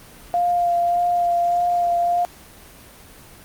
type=tone with vibrato; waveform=sine; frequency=698.5 Hz; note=F5; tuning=in tune; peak=-16 dBFS; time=0.34-2.25 s; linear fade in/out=0 ms; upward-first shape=sine; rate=1.7 Hz; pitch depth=15 cents each way; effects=pink hiss -44 dBFS RMS until 3.44 s + Opus 24 kbps